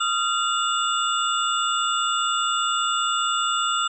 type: tone cluster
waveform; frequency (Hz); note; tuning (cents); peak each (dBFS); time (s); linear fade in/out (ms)
sine; 1255 / 1375 / 2846 / 3532 / 7750; D#6 / F6 / F7 / A7 / B8; +15 / -27 / +32 / +6 / -34; -27 / -24 / -28 / -28 / -31; 0-3.88; 10
effects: none